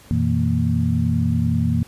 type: tone cluster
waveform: sine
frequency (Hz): 90 / 120.4 / 163.1 / 230.9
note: F#2 / B2 / E3 / A#3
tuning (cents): -47 / -44 / -18 / -16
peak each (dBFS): -22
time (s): 0.11-1.83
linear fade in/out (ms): 0
effects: pink hiss -48 dBFS RMS until 1.87 s + resampled to 32000 Hz